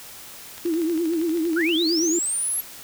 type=click train; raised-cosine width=0.2 ms; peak=-22 dBFS; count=15; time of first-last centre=0.58-1.691 s; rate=12.6 Hz
type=tone with vibrato; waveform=sine; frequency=330 Hz; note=E4; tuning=2 cents sharp; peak=-20 dBFS; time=0.65-2.19 s; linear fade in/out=5 ms; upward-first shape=triangle; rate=8.8 Hz; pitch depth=120 cents each way
type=linear sweep; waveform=sine; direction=up; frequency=1328 to 11500 Hz; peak=-22 dBFS; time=1.56-2.61 s; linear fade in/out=10 ms
effects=white hiss -41 dBFS RMS until 2.83 s